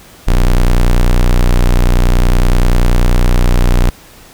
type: tone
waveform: 45% pulse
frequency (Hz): 30.25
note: B0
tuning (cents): -35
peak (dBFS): -6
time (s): 0.27-3.9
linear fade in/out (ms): 10
effects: pink hiss -39 dBFS RMS until 4.33 s

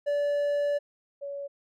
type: tone pair in turn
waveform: triangle / sine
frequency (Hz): 578 / 564.1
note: D5 / C#5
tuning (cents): -28 / +30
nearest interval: unison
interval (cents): 42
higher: first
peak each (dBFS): -22 / -33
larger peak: first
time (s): 0.06-0.79 / 1.21-1.48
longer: first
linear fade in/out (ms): 20
effects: none

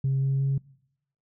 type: tone with pitch steps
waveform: sine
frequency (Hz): 134.9 / 135.84 / 136.78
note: C#3 / C#3 / C#3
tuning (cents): -47 / -35 / -23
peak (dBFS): -20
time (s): 0.04-0.58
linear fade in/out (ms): 5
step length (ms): 180
effects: noise-tail reverb RT60 0.8 s tail -24 dB re dry + tanh soft clip ceiling -19 dBFS

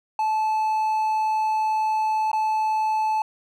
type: tone with dropouts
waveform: triangle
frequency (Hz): 869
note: A5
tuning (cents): -22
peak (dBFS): -18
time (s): 0.19-3.22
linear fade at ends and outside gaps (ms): 2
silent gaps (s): 2.316-2.331
effects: none

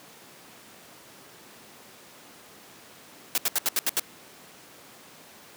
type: noise bursts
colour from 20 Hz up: white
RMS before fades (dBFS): -24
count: 7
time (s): 3.35-3.996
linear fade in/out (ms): 0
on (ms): 28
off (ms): 75
effects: pink hiss -49 dBFS RMS until 5.56 s + high-pass 200 Hz 12 dB/octave

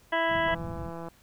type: harmonic tone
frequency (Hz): 330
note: E4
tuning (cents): +2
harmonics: 1 / 2 / 3 / 4 / 5 / 6 / 8 / 9 / 10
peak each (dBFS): -35 / -28 / -29 / -40 / -31 / -32 / -45 / -40 / -43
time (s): 0.12-0.55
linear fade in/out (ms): 10
type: low-pass noise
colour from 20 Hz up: white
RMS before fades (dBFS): -39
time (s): 0.27-0.92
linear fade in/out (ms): 50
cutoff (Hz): 180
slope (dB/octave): 24
type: click train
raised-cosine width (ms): 1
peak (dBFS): -26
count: 102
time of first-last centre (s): 0.48-1.085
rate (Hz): 167
effects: pink hiss -60 dBFS RMS until 1.22 s

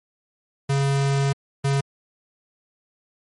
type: tone bursts at uneven times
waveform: square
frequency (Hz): 138.59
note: C#3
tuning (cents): 0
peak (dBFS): -19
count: 2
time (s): 0.69-1.33 / 1.64-1.81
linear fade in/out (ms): 10
effects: MP3 48 kbps

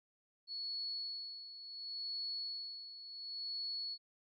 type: tone with tremolo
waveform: sine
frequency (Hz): 4389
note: C#8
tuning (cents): -18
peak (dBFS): -38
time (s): 0.47-3.98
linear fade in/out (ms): 50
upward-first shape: sine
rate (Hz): 0.7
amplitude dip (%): 70
effects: none

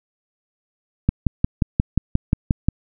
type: click train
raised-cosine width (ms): 5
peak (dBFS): -3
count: 10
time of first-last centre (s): 1.09-2.686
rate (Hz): 5.64
effects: none

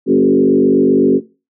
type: tone with frequency modulation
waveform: sine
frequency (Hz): 321.2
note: E4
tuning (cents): -45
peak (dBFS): -7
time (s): 0.06-1.21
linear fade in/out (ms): 50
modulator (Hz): 47.8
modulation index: 2.2
effects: noise-tail reverb RT60 0.3 s tail -19 dB re dry

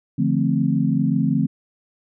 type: chord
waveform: sine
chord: D minor seventh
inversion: none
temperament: equal with one note detuned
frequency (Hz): 146.83 / 172.21 / 220 / 261.6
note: D3 / F3 / A3 / C4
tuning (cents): 0 / -24 / 0 / 0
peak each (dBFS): -22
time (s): 0.18-1.47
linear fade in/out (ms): 10
effects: none

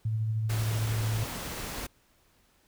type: tone with tremolo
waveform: sine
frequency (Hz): 110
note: A2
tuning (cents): 0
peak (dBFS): -25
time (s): 0.05-1.24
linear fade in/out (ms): 5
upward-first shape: triangle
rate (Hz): 13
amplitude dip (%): 30
type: noise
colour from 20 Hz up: pink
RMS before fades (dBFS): -37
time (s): 0.49-1.87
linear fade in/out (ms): 10
effects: pink hiss -66 dBFS RMS until 2.67 s

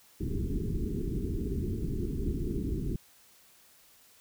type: low-pass noise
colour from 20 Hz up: pink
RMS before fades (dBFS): -32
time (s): 0.2-2.96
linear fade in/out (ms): 5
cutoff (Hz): 420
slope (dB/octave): 96
effects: white hiss -60 dBFS RMS until 4.2 s

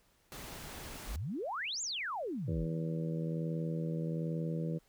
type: noise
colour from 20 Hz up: pink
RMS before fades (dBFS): -46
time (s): 0.32-1.16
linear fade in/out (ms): 0
type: exponential two-way sweep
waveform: sine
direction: up then down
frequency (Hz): 34.65 to 7540 to 34.65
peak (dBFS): -35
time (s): 1.06-2.67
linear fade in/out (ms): 50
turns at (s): 1.82
type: harmonic tone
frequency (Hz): 81.2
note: E2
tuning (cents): -26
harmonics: 2 / 3 / 4 / 5 / 6 / 7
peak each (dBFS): -34 / -46 / -43 / -48 / -43 / -48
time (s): 2.47-4.79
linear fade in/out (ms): 20
effects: pink hiss -70 dBFS RMS until 4.88 s

